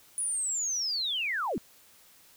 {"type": "linear sweep", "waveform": "sine", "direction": "down", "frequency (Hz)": [9956, 164.81], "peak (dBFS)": -28, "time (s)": [0.18, 1.58], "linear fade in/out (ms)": 0, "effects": ["white hiss -58 dBFS RMS until 2.36 s"]}